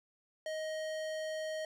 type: tone with hard clipping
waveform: sine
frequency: 627 Hz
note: D#5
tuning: 13 cents sharp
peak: -38 dBFS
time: 0.46-1.65 s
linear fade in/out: 2 ms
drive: 18 dB
effects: none